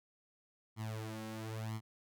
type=tone with flanger; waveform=sawtooth; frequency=110 Hz; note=A2; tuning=in tune; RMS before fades=-42 dBFS; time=0.76-1.81 s; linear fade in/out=50 ms; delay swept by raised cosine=0.94 to 3.74 ms; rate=1 Hz; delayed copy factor=+1; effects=none